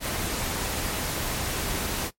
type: noise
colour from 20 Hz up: pink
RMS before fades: -29 dBFS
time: 0-2.11 s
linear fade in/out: 50 ms
effects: noise-tail reverb RT60 0.1 s tail -18 dB re dry + MP3 64 kbps